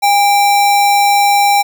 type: tone with sample-and-hold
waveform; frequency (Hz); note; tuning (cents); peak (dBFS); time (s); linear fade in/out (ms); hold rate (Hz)
sine; 812; G#5; -39; -7; 0.02-1.63; 20; 3150
effects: none